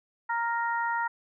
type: harmonic tone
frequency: 466.2 Hz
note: A#4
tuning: in tune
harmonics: 2 / 3 / 4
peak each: -28 / -32 / -34 dBFS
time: 0.29-1.08 s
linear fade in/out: 10 ms
effects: none